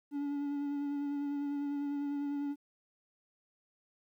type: tone with vibrato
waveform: triangle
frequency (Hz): 285.8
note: D4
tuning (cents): -47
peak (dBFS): -31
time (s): 0.11-2.56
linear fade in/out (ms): 50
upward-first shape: sine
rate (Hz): 10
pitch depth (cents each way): 19
effects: 12-bit